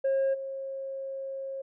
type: tone with level steps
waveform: sine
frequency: 540 Hz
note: C#5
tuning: 45 cents flat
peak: -21 / -33 dBFS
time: 0.04-1.62 s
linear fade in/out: 10 ms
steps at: 0.33 s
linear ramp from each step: 20 ms
effects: tanh soft clip ceiling -22 dBFS